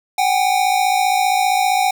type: tone pair together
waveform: square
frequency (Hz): 750 / 805.2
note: F#5 / G5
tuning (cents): +23 / +46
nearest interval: minor second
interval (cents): 123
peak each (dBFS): -17 / -18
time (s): 0.18-1.91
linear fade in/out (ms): 5
effects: none